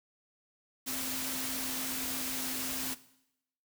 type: tone in noise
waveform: sine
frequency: 260.5 Hz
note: C4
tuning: 7 cents flat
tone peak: -42 dBFS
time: 0.86-2.95 s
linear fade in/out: 20 ms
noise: white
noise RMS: -36 dBFS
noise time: 0.86-2.95 s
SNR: -9 dB
effects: noise-tail reverb RT60 0.8 s tail -17 dB re dry